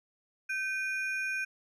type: ring-modulated tone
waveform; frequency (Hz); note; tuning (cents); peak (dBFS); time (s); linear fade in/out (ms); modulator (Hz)
triangle; 1995; B6; +17; -26; 0.49-1.45; 10; 450
effects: none